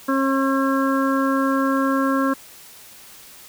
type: harmonic tone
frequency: 270 Hz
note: C#4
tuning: 45 cents flat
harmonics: 1 / 2 / 4 / 5 / 6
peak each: -19 / -25 / -24 / -28 / -29 dBFS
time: 0.08-2.34 s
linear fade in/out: 10 ms
effects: white hiss -44 dBFS RMS until 3.48 s